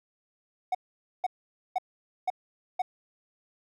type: tone bursts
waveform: triangle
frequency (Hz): 740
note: F#5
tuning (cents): 0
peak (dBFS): -22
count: 5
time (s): 0.72-2.82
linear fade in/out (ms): 5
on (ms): 28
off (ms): 490
effects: none